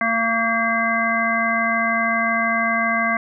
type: harmonic tone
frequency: 228.2 Hz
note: A#3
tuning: 37 cents flat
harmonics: 1 / 3 / 5 / 7 / 9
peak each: -26 / -24 / -23 / -24 / -22 dBFS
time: 0.01-3.17 s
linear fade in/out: 2 ms
effects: none